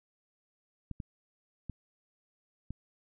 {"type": "clicks", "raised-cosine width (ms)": 5, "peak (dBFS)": -26, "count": 4, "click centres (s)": [0.913, 1.002, 1.697, 2.706], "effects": []}